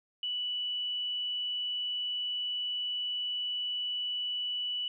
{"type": "tone", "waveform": "sine", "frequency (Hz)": 2960, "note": "F#7", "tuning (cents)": 0, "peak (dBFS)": -31, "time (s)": [0.23, 4.88], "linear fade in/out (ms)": 2, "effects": []}